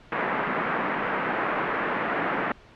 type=band-pass noise; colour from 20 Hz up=white; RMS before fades=-27 dBFS; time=0.12-2.52 s; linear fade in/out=2 ms; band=160 to 1900 Hz; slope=24 dB/octave; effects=pink hiss -51 dBFS RMS until 2.75 s + low-pass 3000 Hz 12 dB/octave